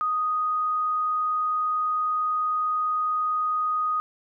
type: tone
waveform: sine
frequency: 1244.5 Hz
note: D#6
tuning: in tune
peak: -22 dBFS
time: 0.01-4 s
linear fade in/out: 0 ms
effects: none